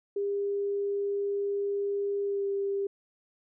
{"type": "tone with pitch glide", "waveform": "sine", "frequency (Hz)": [402.2, 397.1], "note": ["G4", "G4"], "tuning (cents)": [44, 22], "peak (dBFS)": -27, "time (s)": [0.16, 2.87], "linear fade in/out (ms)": 5, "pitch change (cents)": -22, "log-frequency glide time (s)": [2.24, 2.46], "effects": []}